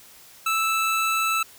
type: tone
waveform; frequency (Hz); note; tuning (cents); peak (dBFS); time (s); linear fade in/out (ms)
25% pulse; 1317; E6; -2; -17; 0.46-1.43; 5
effects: white hiss -49 dBFS RMS until 1.58 s